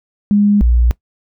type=tone pair in turn; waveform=sine; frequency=205.1 / 59.41 Hz; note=G#3 / A#1; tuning=-21 / +34 cents; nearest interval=octave + major sixth; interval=2145 cents; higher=first; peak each=-8 dBFS; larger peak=neither; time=0.31-0.61 / 0.61-0.91 s; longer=neither; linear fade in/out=0 ms; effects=noise-tail reverb RT60 0.1 s tail -20 dB re dry